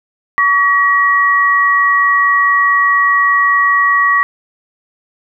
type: tone pair together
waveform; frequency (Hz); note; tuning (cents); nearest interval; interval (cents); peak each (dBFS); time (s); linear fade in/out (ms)
sine; 1136 / 1907.6; C#6 / A#6; +42 / +39; major sixth; 897; -11; 0.38-4.23; 0
effects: none